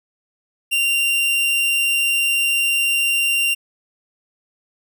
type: tone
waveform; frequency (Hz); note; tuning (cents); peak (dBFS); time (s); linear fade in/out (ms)
45% pulse; 2774; F7; -12; -16; 0.71-3.55; 20
effects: none